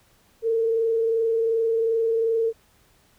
sine tone with frequency modulation, 453.5 Hz, A#4, 48 cents flat, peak -19 dBFS, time 0.42-2.53 s, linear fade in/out 50 ms, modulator 22.7 Hz, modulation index 0.32, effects pink hiss -60 dBFS RMS until 3.18 s

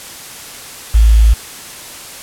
sine tone with quantisation, 55 Hz, A1, in tune, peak -4 dBFS, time 0.94-1.34 s, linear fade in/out 10 ms, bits 5, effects white hiss -31 dBFS RMS until 2.22 s + low-pass 12000 Hz 12 dB/octave

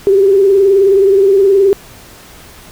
sine tone with vibrato, 392 Hz, G4, in tune, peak -5 dBFS, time 0.07-1.73 s, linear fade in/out 0 ms, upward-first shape sine, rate 19 Hz, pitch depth 58 cents each way, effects pink hiss -37 dBFS RMS until 2.71 s

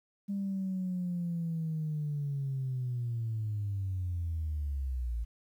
sine linear sweep, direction down, 201 to 55 Hz, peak -30 dBFS, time 0.28-5.25 s, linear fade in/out 20 ms, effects tanh soft clip ceiling -27 dBFS + 11-bit

